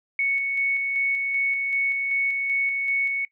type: tone with tremolo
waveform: sine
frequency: 2217 Hz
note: C#7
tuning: in tune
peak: -20 dBFS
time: 0.19-3.25 s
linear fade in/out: 2 ms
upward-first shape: square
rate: 2.6 Hz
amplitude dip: 30%
effects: noise-tail reverb RT60 0.1 s tail -20 dB re dry